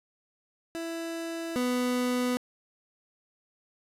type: tone pair in turn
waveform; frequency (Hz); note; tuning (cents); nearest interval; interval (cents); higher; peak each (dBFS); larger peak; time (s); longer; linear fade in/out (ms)
30% pulse; 331.6 / 248.4; E4 / B3; +10 / +10; perfect fourth; 500; first; -30 / -23; second; 0.75-1.56 / 1.56-2.37; neither; 0
effects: resampled to 32000 Hz + 9-bit